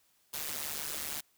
white noise with amplitude modulation, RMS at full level -34 dBFS, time 0.33-1.21 s, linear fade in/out 10 ms, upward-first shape sine, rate 148 Hz, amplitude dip 90%, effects white hiss -70 dBFS RMS until 1.37 s

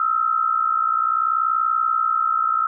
sine tone pair together, 1280.4 / 1341 Hz, D#6 / E6, +49 / +29 cents, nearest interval minor second, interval 80 cents, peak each -20 dBFS, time 0-2.67 s, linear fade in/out 2 ms, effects none

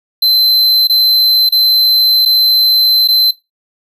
square tone with dropouts, 4077 Hz, C8, 46 cents flat, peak -8 dBFS, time 0.22-3.31 s, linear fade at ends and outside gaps 5 ms, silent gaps 0.873-0.896 / 1.491-1.522 / 2.253-2.258 / 3.076-3.085 s, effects noise-tail reverb RT60 0.2 s tail -18 dB re dry

